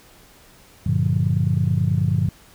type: chord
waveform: sine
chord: G minor seventh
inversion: none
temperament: just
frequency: 98 / 117.6 / 147 / 176.4 Hz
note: G2 / Bb2 / D3 / F3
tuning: 0 / +16 / +2 / +18 cents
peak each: -21 / -22 / -21 / -24 dBFS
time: 0.86-2.29 s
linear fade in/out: 5 ms
effects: tanh soft clip ceiling -7 dBFS + pink hiss -50 dBFS RMS until 2.54 s